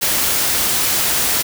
white noise, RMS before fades -17 dBFS, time 0.01-1.43 s, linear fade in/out 20 ms, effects none

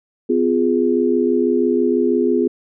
sine chord, F diminished, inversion second, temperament equal with one note detuned, 253.4 / 349.2 / 415.3 Hz, Cb4 / F4 / Ab4, +45 / 0 / 0 cents, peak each -18 dBFS, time 0.29-2.48 s, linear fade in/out 10 ms, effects none

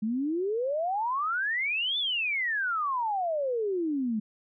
sine exponential two-way sweep, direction up then down, 207.7 to 3560 to 207.7 Hz, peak -26 dBFS, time 0.02-4.2 s, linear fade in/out 10 ms, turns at 1.98 s, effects none

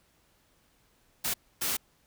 white noise bursts at uneven times, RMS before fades -30 dBFS, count 2, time 1.24-1.34 / 1.61-1.77 s, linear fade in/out 10 ms, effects pink hiss -67 dBFS RMS until 2.06 s

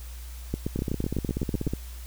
two click trains, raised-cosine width 3 ms, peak -15 / -14 dBFS, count 17 / 10, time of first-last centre 0.76-1.736 / 0.54-1.668 s, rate 16.4 / 7.98 Hz, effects added 60 Hz sine -37 dBFS peak until 2.06 s + white hiss -49 dBFS RMS until 2.06 s

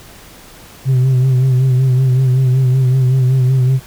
sine tone with vibrato, 129.5 Hz, C3, 17 cents flat, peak -6 dBFS, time 0.85-3.8 s, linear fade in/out 50 ms, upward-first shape sine, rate 5.3 Hz, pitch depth 50 cents each way, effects tanh soft clip ceiling -8 dBFS + pink hiss -39 dBFS RMS until 3.86 s

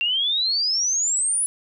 sine exponential sweep, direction up, 2732 to 10170 Hz, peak -19 dBFS, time 0.01-1.46 s, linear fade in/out 0 ms, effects none

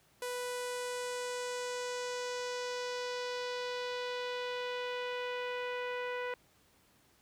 sawtooth tone with low-pass filter sweep, 493.9 Hz, B4, in tune, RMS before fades -38 dBFS, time 0.22-6.34 s, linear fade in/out 2 ms, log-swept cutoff 11000 to 2200 Hz, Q 1.7, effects pink hiss -67 dBFS RMS until 7.21 s + high-pass 60 Hz 12 dB/octave

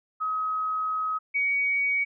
sine tone pair in turn, 1270 / 2252 Hz, D#6 / C#7, +35 / +27 cents, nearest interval minor seventh, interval 992 cents, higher second, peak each -25 / -22 dBFS, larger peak second, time 0.2-1.19 / 1.34-2.05 s, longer first, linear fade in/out 20 ms, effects none

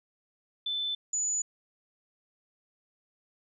sine tone pair in turn, 3520 / 6935 Hz, A7 / A8, 0 / -26 cents, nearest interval octave, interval 1174 cents, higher second, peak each -29 / -27 dBFS, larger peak second, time 0.66-0.95 / 1.13-1.42 s, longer neither, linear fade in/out 5 ms, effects none

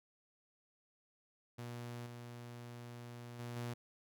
sawtooth tone with level steps, 120 Hz, B2, 49 cents flat, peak -40 / -44 / -39 / -36 dBFS, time 1.58-3.74 s, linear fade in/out 10 ms, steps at 2.06 / 3.39 / 3.56 s, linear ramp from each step 5 ms, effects none

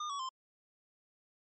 square tone with pitch steps, 1213 / 1125.3 / 1043.8 Hz, D#6 / C#6 / C6, -44 / +26 / -4 cents, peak -37 dBFS, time 0-0.291 s, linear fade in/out 5 ms, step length 97 ms, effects MP3 32 kbps

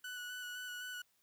30% pulse tone with vibrato, 1480 Hz, F#6, in tune, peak -40 dBFS, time 0.04-1.02 s, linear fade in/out 5 ms, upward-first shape square, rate 3.9 Hz, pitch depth 14 cents each way, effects white hiss -75 dBFS RMS until 1.22 s

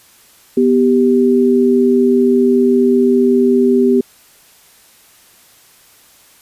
sine tone pair together, 246.9 / 392 Hz, B3 / G4, 0 / 0 cents, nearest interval minor sixth, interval 800 cents, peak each -11 dBFS, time 0.57-4.01 s, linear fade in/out 5 ms, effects white hiss -47 dBFS RMS until 6.41 s + resampled to 32000 Hz

